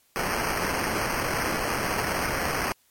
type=noise with sample-and-hold; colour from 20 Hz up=white; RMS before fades=-27 dBFS; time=0.16-2.72 s; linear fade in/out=0 ms; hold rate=3675 Hz; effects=white hiss -64 dBFS RMS until 2.9 s + MP3 64 kbps